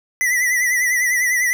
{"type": "tone with vibrato", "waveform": "square", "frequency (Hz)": 1975.5, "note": "B6", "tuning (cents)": 0, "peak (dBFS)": -16, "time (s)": [0.21, 1.53], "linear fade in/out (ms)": 0, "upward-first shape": "triangle", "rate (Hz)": 10, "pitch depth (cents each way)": 83, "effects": ["9-bit"]}